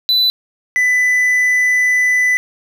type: tone pair in turn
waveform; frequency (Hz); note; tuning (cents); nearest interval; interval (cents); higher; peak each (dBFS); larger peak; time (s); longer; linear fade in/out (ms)
triangle; 3991 / 1995.5; B7 / B6; +17 / +17; octave; 1200; first; -9; neither; 0.09-0.3 / 0.76-2.37; second; 0
effects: none